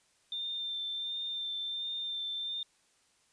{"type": "tone with vibrato", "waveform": "sine", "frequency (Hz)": 3586, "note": "A7", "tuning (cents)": 32, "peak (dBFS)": -34, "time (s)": [0.32, 2.63], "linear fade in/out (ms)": 2, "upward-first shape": "sine", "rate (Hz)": 1.4, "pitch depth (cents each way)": 17, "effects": ["white hiss -69 dBFS RMS until 3.32 s", "resampled to 22050 Hz"]}